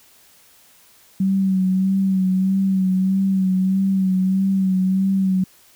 sine tone with vibrato, 190 Hz, F#3, 46 cents sharp, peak -15 dBFS, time 1.2-5.44 s, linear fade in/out 5 ms, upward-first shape sine, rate 1.6 Hz, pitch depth 34 cents each way, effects white hiss -52 dBFS RMS until 5.75 s

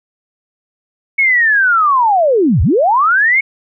sine linear two-way sweep, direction down then up, 2221 to 61.74 to 2221 Hz, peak -8 dBFS, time 1.18-3.41 s, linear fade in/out 10 ms, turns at 2.62 s, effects none

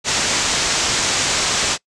white low-pass noise, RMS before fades -19 dBFS, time 0.04-1.78 s, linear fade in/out 50 ms, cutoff 7800 Hz, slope 48 dB/octave, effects noise-tail reverb RT60 0.1 s tail -23 dB re dry

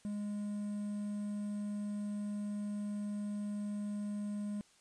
triangle tone with quantisation, 206.6 Hz, G#3, 9 cents flat, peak -34 dBFS, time 0.05-4.61 s, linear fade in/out 0 ms, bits 10, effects white hiss -66 dBFS RMS until 4.8 s + resampled to 22050 Hz

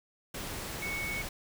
sine tone in noise, 2217 Hz, C#7, in tune, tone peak -34 dBFS, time 0.82-1.22 s, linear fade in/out 5 ms, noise pink, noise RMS -39 dBFS, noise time 0.34-1.29 s, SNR +2 dB, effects none

